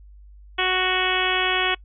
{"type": "harmonic tone", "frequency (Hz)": 370, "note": "F#4", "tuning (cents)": 0, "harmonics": [1, 2, 3, 4, 5, 6, 7, 8, 9], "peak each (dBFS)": [-28, -28, -28, -28, -28, -28, -28, -28, -28], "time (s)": [0.58, 1.75], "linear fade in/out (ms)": 10, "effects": ["noise-tail reverb RT60 0.1 s tail -25 dB re dry", "added 50 Hz sine -43 dBFS peak until 1.84 s"]}